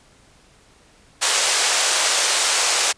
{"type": "band-pass noise", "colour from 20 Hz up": "white", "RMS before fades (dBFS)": -19, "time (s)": [1.21, 2.93], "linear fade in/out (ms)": 20, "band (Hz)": [450, 8900], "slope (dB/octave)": 24, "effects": ["pink hiss -53 dBFS RMS until 2.97 s", "resampled to 22050 Hz"]}